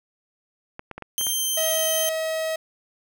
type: clicks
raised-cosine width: 0.5 ms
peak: -20 dBFS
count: 6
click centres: 0.794 / 0.913 / 0.98 / 1.023 / 1.212 / 1.268 s
type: tone with vibrato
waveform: 10% pulse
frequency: 3136 Hz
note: G7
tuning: in tune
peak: -15 dBFS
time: 1.18-2.09 s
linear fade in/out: 0 ms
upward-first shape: triangle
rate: 2.4 Hz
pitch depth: 11 cents each way
type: tone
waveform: 45% pulse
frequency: 639 Hz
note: D#5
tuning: 46 cents sharp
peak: -24 dBFS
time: 1.57-2.56 s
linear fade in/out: 5 ms
effects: none